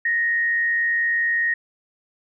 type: tone with frequency modulation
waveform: sine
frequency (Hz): 1864.7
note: A#6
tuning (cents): 0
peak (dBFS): -18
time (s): 0.05-1.54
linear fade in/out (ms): 5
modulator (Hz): 95.1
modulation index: 0.41
effects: none